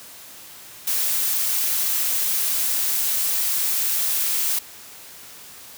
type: noise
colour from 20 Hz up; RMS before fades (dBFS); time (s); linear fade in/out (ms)
blue; -22; 0.87-4.59; 5
effects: white hiss -42 dBFS RMS until 5.77 s + high-pass 60 Hz 12 dB/octave